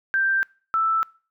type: tone pair in turn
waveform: sine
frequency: 1572 / 1321.9 Hz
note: G6 / E6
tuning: +4 / +4 cents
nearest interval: minor third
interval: 300 cents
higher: first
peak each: -18 dBFS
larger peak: neither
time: 0.14-0.43 / 0.74-1.03 s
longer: neither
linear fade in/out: 0 ms
effects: noise-tail reverb RT60 0.4 s tail -24 dB re dry